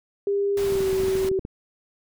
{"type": "tone with pitch glide", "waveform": "sine", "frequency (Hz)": [401, 381.6], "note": ["G4", "G4"], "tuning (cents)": [39, -47], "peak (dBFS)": -20, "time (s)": [0.27, 1.39], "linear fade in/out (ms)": 2, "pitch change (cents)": -86, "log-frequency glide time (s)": [0.59, 0.89]}
{"type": "noise", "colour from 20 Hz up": "pink", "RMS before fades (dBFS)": -35, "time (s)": [0.57, 1.29], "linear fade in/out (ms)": 2}
{"type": "clicks", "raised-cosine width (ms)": 3, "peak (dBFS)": -20, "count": 12, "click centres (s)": [0.723, 0.755, 0.806, 0.93, 1.002, 1.035, 1.083, 1.154, 1.247, 1.315, 1.393, 1.451]}
{"effects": []}